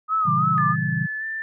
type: tone with vibrato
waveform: sine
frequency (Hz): 1244.5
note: D#6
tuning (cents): 0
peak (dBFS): -18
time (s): 0.08-0.76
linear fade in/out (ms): 50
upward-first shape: sine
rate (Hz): 3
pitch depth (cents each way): 85
type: chord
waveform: sine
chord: A# diminished seventh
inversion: none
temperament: equal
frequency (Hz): 116.54 / 138.59 / 164.81 / 196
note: A#2 / C#3 / E3 / G3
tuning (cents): 0 / 0 / 0 / 0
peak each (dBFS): -30 / -26 / -25 / -30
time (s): 0.25-1.07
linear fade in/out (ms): 20
type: tone with pitch glide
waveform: sine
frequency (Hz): 1735 to 1774.5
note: A6 to A6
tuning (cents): -25 to +14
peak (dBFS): -26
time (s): 0.58-1.42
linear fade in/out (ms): 0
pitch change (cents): +39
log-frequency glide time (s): 1.19-1.24
effects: none